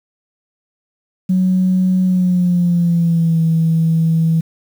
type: tone with pitch glide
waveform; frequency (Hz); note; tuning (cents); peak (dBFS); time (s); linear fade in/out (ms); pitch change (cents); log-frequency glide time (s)
sine; 185 to 162.92; F#3 to E3; 0 to -20; -10; 1.29-4.41; 10; -220; 2.04-3.41
effects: tanh soft clip ceiling -6 dBFS + 7-bit